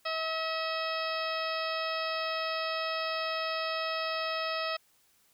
harmonic tone, 643 Hz, E5, 43 cents flat, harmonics 1 / 2 / 3 / 4 / 5 / 6 / 7 / 8, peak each -35 / -35 / -40 / -39 / -43 / -43 / -45 / -41 dBFS, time 0.05-4.77 s, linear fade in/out 10 ms, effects white hiss -67 dBFS RMS until 5.33 s

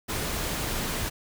pink noise, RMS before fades -30 dBFS, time 0.08-1.1 s, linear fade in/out 20 ms, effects none

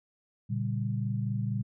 sine chord, G diminished, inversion first, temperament equal with one note detuned, 116.54 / 140.77 / 196 Hz, Bb2 / Db3 / G3, 0 / +27 / 0 cents, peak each -30 / -35 / -34 dBFS, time 0.49-1.63 s, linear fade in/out 20 ms, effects none

